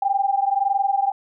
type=tone pair together; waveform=sine; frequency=784 / 805.6 Hz; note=G5 / G5; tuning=0 / +47 cents; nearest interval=unison; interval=47 cents; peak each=-20 / -21 dBFS; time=0.02-1.12 s; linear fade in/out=5 ms; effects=none